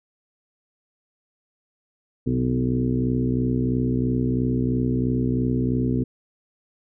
harmonic tone with a mistuned harmonic, 63 Hz, B1, 35 cents sharp, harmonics 1 / 2 / 3 / 4 / 5 / 6 / 7, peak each -31 / -24 / -33 / -23 / -31 / -31 / -33 dBFS, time 2.26-6.04 s, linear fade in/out 10 ms, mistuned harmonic 3, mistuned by -43 cents, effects none

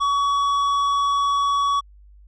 sine tone with tanh clipping, 1129 Hz, C#6, 31 cents sharp, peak -19 dBFS, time 0-1.81 s, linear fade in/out 20 ms, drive 9 dB, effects added 50 Hz sine -45 dBFS peak until 2.27 s

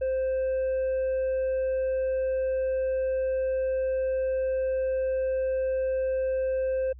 sine tone with hard clipping, 523.3 Hz, C5, in tune, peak -25 dBFS, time 0.01-6.93 s, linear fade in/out 10 ms, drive 2 dB, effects added 63 Hz sine -43 dBFS peak until 6.99 s + resampled to 8000 Hz

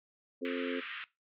harmonic tone, 88.1 Hz, F2, 16 cents sharp, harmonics 3 / 4 / 5 / 6, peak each -36 / -42 / -37 / -43 dBFS, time 0.41-0.81 s, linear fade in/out 20 ms
pink band-pass noise, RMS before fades -43 dBFS, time 0.45-1.04 s, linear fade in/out 0 ms, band 1300 to 3200 Hz, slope 48 dB/octave
effects noise-tail reverb RT60 0.2 s tail -18 dB re dry

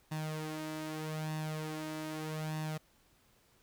sawtooth tone with flanger, 155.56 Hz, D#3, in tune, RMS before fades -39 dBFS, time 0.11-2.78 s, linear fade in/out 10 ms, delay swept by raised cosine 1.1 to 3.4 ms, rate 0.81 Hz, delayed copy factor +0.6, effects pink hiss -68 dBFS RMS until 3.62 s

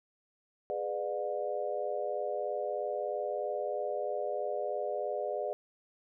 sine chord, G# diminished seventh, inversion none, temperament just, 415.3 / 498.4 / 598 / 717.6 Hz, G#4 / B4 / D5 / F5, 0 / +16 / +31 / +47 cents, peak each -38 / -38 / -35 / -39 dBFS, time 0.7-5.53 s, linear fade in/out 0 ms, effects none

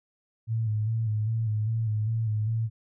sine tone with vibrato, 110 Hz, A2, in tune, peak -24 dBFS, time 0.47-2.7 s, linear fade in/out 50 ms, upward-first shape square, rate 2.5 Hz, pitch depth 46 cents each way, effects none

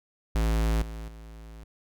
square tone with level steps, 55 Hz, A1, in tune, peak -23 / -36 / -43 dBFS, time 0.35-1.64 s, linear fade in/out 5 ms, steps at 0.82 / 1.08 s, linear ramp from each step 2 ms, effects none

